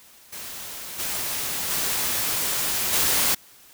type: noise with level steps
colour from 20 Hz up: white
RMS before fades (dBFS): -36 / -28 / -25 / -21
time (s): 0.32-3.35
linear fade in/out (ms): 10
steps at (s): 0.98 / 1.69 / 2.92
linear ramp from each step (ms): 20
effects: white hiss -51 dBFS RMS until 3.73 s